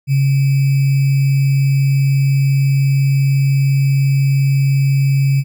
sine tone with sample-and-hold, 137.1 Hz, C#3, 19 cents flat, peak -10 dBFS, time 0.07-5.44 s, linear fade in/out 50 ms, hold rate 2450 Hz, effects none

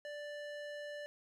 square tone with band-pass filter, 587.3 Hz, D5, in tune, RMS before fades -45 dBFS, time 0.05-1.06 s, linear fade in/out 0 ms, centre 1400 Hz, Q 0.66, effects none

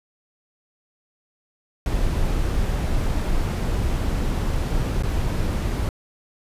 brown noise with dropouts, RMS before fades -22 dBFS, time 1.86-5.89 s, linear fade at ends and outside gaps 1 ms, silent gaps 5.024-5.034 s, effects resampled to 32000 Hz

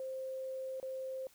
sine tone with dropouts, 525 Hz, C5, 6 cents sharp, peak -38 dBFS, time 0-1.27 s, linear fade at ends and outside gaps 1 ms, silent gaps 0.8-0.828 s, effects white hiss -65 dBFS RMS until 1.34 s

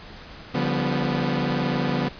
sawtooth chord, G dominant seventh, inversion second, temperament equal with one note detuned, 143.56 / 174.61 / 196 / 246.9 Hz, D3 / F3 / G3 / B3, -39 / 0 / 0 / 0 cents, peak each -23 / -24 / -27 / -22 dBFS, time 0.54-2.09 s, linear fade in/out 10 ms, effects pink hiss -42 dBFS RMS until 2.19 s + resampled to 11025 Hz

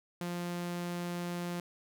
sawtooth tone, 174.8 Hz, F3, 2 cents sharp, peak -31 dBFS, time 0.21-1.6 s, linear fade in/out 2 ms, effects none

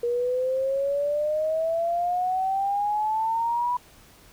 sine exponential sweep, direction up, 473.3 to 987 Hz, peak -22 dBFS, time 0.03-3.77 s, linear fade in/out 5 ms, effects pink hiss -53 dBFS RMS until 4.32 s

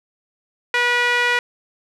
sawtooth tone with band-pass filter, 485.2 Hz, B4, 31 cents flat, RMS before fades -18 dBFS, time 0.74-1.39 s, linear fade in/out 2 ms, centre 2000 Hz, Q 2.1, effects none

